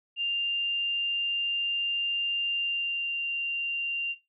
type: tone with pitch glide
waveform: sine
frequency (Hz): 2794 to 2778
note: F7 to F7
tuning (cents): 0 to -10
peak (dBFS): -26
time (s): 0.16-4.16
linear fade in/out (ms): 50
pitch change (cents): -10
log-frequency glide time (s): 2.38-3.29
effects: noise-tail reverb RT60 0.2 s tail -18 dB re dry